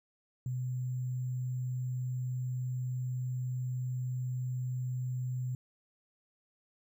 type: tone with sample-and-hold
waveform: sine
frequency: 126.7 Hz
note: B2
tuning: 45 cents sharp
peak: -32 dBFS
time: 0.46-5.55 s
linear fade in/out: 2 ms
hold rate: 7350 Hz
effects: none